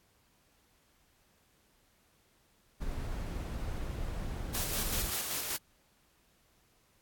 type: noise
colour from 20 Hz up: brown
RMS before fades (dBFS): -37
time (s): 2.8-5.11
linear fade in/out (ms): 20
type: noise with tremolo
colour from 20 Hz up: white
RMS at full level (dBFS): -34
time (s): 4.54-5.57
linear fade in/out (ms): 10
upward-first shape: square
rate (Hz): 5.2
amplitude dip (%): 35
effects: pink hiss -69 dBFS RMS until 7.01 s + AAC 64 kbps